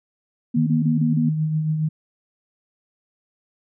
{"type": "tone bursts", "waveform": "sine", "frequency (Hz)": 238.4, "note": "A#3", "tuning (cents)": 39, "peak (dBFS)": -18, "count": 5, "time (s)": [0.54, 1.294], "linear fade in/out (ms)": 10, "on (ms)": 130, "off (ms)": 26}
{"type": "tone with tremolo", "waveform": "sine", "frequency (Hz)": 155.56, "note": "D#3", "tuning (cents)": 0, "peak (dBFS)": -17, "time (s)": [0.56, 1.89], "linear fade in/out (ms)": 10, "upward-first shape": "triangle", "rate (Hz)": 7.2, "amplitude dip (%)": 45}
{"effects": []}